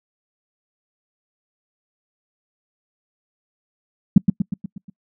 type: tone with echo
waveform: sine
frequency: 193.2 Hz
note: G3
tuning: 25 cents flat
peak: -4 dBFS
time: 4.16-4.18 s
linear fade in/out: 5 ms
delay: 120 ms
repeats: 6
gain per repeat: -5 dB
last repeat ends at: 4.9 s
effects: noise-tail reverb RT60 0.1 s tail -26 dB re dry